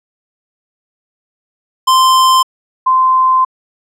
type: tone pair in turn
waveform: square / sine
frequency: 1041 / 1036.7 Hz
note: C6 / C6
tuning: -9 / -16 cents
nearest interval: unison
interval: 7 cents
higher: first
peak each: -7 dBFS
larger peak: neither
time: 1.87-2.43 / 2.86-3.45 s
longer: second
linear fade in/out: 10 ms
effects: low-pass 11000 Hz 12 dB/octave